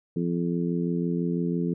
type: harmonic tone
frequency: 86 Hz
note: F2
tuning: 26 cents flat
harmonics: 2 / 3 / 4 / 5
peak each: -26 / -30 / -32 / -34 dBFS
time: 0.16-1.74 s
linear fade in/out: 5 ms
effects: none